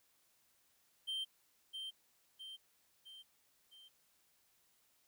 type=tone with echo; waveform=triangle; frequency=3136 Hz; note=G7; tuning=in tune; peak=-36 dBFS; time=1.07-1.25 s; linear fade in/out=20 ms; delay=660 ms; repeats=4; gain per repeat=-5 dB; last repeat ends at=3.89 s; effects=white hiss -74 dBFS RMS until 5.07 s